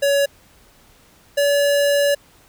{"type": "tone pair in turn", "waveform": "square", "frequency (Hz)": [563, 570.9], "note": ["C#5", "D5"], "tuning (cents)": [27, -49], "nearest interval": "unison", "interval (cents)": 24, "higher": "second", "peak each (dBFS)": -15, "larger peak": "neither", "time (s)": [[0.02, 0.26], [1.37, 2.15]], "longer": "second", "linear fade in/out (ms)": 10, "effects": ["pink hiss -52 dBFS RMS until 2.48 s"]}